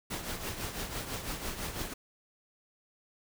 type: noise with tremolo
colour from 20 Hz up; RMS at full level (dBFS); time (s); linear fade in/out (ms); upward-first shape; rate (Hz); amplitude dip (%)
pink; -35; 0.1-1.94; 10; triangle; 6; 65
effects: none